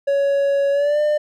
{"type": "tone with pitch glide", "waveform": "triangle", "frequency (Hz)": [559, 599.1], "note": ["C#5", "D5"], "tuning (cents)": [14, 34], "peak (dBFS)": -13, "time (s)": [0.07, 1.18], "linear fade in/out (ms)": 10, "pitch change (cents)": 120, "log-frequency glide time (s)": [0.71, 1], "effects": []}